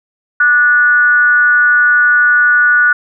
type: tone with frequency modulation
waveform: sine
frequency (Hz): 1464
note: F#6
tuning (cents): -19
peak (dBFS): -6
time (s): 0.4-2.93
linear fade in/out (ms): 5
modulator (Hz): 282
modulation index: 0.41
effects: none